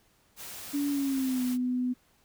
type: noise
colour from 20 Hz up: white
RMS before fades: -42 dBFS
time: 0.36-1.58 s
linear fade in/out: 50 ms
type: tone with pitch glide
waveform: sine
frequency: 285.6 to 250.1 Hz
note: D4 to B3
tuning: -48 to +22 cents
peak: -26 dBFS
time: 0.73-1.94 s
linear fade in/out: 20 ms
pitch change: -230 cents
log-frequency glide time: 0.9-1.44 s
effects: pink hiss -66 dBFS RMS until 2.24 s